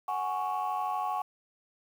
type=chord; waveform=sine; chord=F# suspended second; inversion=none; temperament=just; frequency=740 / 832.5 / 1110 Hz; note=F#5 / G#5 / C#6; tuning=0 / +4 / +2 cents; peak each=-32 dBFS; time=0.08-1.22 s; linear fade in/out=5 ms; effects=tanh soft clip ceiling -24 dBFS + 9-bit